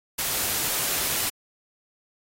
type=noise; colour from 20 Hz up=white; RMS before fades=-26 dBFS; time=0.18-1.3 s; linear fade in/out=10 ms; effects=AAC 48 kbps